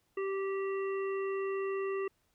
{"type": "harmonic tone", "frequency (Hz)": 389.5, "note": "G4", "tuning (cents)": -11, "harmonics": [1, 3, 5, 7], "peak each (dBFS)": [-32, -42, -46, -49], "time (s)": [0.17, 2.08], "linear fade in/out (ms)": 5, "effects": ["pink hiss -75 dBFS RMS until 2.34 s"]}